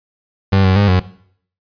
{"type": "tone with pitch steps", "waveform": "30% pulse", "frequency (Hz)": [97, 93.9, 101.5, 91.8], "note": ["G2", "F#2", "G#2", "F#2"], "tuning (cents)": [-18, 26, -39, -13], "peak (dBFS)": -7, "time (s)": [0.52, 1], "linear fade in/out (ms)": 10, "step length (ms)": 120, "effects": ["noise-tail reverb RT60 0.6 s tail -18 dB re dry", "resampled to 11025 Hz"]}